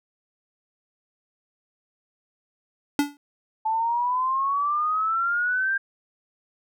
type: tone with exponential decay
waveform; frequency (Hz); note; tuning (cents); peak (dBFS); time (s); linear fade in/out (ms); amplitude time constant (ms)
square; 288.2; D4; -33; -16; 2.99-3.17; 1; 37
type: exponential sweep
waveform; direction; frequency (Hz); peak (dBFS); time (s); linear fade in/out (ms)
sine; up; 871 to 1600; -21; 3.65-5.78; 10
effects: none